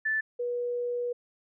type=tone pair in turn; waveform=sine; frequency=1755 / 485.1 Hz; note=A6 / B4; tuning=-5 / -31 cents; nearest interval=octave + minor seventh; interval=2226 cents; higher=first; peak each=-25 / -28 dBFS; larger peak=first; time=0.05-0.21 / 0.39-1.13 s; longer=second; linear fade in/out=10 ms; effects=none